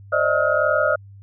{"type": "tone cluster", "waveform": "sine", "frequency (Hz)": [530, 596, 638, 1277, 1424], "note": ["C5", "D5", "D#5", "D#6", "F6"], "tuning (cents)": [22, 25, 43, 45, 33], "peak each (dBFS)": [-25, -20, -23, -24, -22], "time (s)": [0.12, 0.96], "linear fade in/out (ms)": 10, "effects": ["added 99 Hz sine -40 dBFS peak until 1.22 s"]}